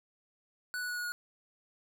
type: tone with pitch steps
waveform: square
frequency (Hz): 1482 / 1472.6 / 1463.3 / 1454 / 1444.8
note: F#6 / F#6 / F#6 / F#6 / F#6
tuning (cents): +2 / -9 / -20 / -31 / -42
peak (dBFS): -35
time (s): 0.74-1.12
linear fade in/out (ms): 0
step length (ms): 76
effects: none